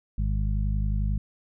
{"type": "harmonic tone", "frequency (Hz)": 51.2, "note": "G#1", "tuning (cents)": -24, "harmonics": [1, 2, 3, 4], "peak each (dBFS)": [-24, -30, -34, -36], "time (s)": [0.18, 1.18], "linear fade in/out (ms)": 5, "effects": []}